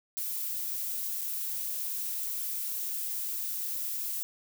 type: noise with dropouts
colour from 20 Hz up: violet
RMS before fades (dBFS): -34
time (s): 0.17-4.23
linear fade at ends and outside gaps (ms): 0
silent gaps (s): 1.211-1.216
effects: none